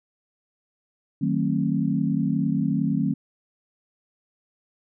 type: chord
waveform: sine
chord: D# diminished seventh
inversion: none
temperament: just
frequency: 155.56 / 186.68 / 224 / 268.8 Hz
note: D#3 / F#3 / A3 / C4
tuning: 0 / +16 / +31 / +47 cents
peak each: -26 dBFS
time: 1.21-3.14 s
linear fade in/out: 10 ms
effects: none